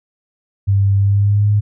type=tone with pitch glide; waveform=sine; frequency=99 to 103.92 Hz; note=G2 to G#2; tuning=+18 to +2 cents; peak=-10 dBFS; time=0.67-1.61 s; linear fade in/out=20 ms; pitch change=+84 cents; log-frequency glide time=0.98-1.5 s; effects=none